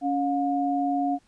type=tone pair together; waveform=sine; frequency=280 / 714.6 Hz; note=C#4 / F5; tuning=+18 / +40 cents; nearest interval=octave + major third; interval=1622 cents; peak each=-25 dBFS; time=0.01-1.19 s; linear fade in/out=50 ms; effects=pink hiss -64 dBFS RMS until 1.27 s + resampled to 22050 Hz